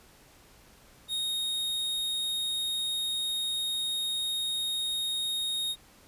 45% pulse tone, 3729 Hz, A#7, in tune, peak -29 dBFS, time 1.08-5.76 s, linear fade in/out 50 ms, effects pink hiss -57 dBFS RMS until 6.07 s + resampled to 32000 Hz

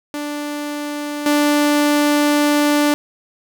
sawtooth tone with level steps, 293.7 Hz, D4, in tune, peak -19 / -9 dBFS, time 0.14-2.94 s, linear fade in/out 0 ms, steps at 1.26 s, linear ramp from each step 2 ms, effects 8-bit

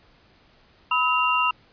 sine tone cluster, 991 / 1280 / 2773 Hz, B5 / D#6 / F7, +6 / +49 / -13 cents, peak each -23 dBFS, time 0.91-1.51 s, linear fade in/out 5 ms, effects pink hiss -57 dBFS RMS until 1.72 s + resampled to 11025 Hz

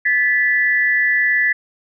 sine tone pair together, 1736.7 / 1975.5 Hz, A6 / B6, -23 / 0 cents, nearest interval major second, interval 223 cents, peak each -16 dBFS, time 0.05-1.53 s, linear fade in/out 10 ms, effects none

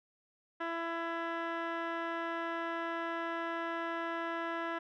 15% pulse tone with low-pass filter, 333.8 Hz, E4, 22 cents sharp, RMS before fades -37 dBFS, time 0.6-4.79 s, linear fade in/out 10 ms, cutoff 2000 Hz, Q 3.7, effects none

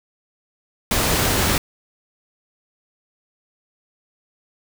pink noise, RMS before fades -19 dBFS, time 0.91-1.58 s, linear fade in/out 2 ms, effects none

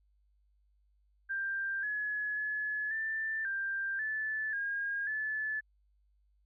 sine tone with pitch steps, 1585 / 1695 / 1707 / 1774 / 1585 / 1743 / 1625 / 1733 Hz, G6 / G#6 / G#6 / A6 / G6 / A6 / G#6 / A6, +19 / +35 / +47 / +14 / +19 / -17 / -38 / -27 cents, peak -32 dBFS, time 1.29-5.61 s, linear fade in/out 20 ms, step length 540 ms, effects added 50 Hz sine -67 dBFS peak until 6.45 s

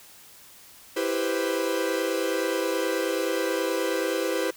45% pulse chord, C major seventh, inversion first, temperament equal, 329.6 / 392 / 493.9 / 523.3 Hz, E4 / G4 / B4 / C5, 0 / 0 / 0 / 0 cents, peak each -30 dBFS, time 0.96-4.51 s, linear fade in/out 10 ms, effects white hiss -50 dBFS RMS until 4.56 s

